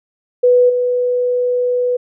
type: tone with level steps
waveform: sine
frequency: 493.9 Hz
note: B4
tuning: in tune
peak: -7 / -13 dBFS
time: 0.43-1.97 s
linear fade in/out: 10 ms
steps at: 0.69 s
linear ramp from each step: 10 ms
effects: none